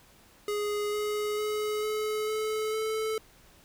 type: tone with pitch steps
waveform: square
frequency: 415.3 / 419.6 / 424 / 428.5 / 432.9 / 437.5 Hz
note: G#4 / G#4 / G#4 / A4 / A4 / A4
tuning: 0 / +18 / +36 / -46 / -28 / -10 cents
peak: -29 dBFS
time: 0.48-3.18 s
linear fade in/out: 2 ms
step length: 450 ms
effects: pink hiss -58 dBFS RMS until 3.64 s